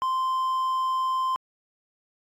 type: tone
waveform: triangle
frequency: 1041 Hz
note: C6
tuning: 9 cents flat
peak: -21 dBFS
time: 0.02-1.36 s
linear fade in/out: 0 ms
effects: AAC 64 kbps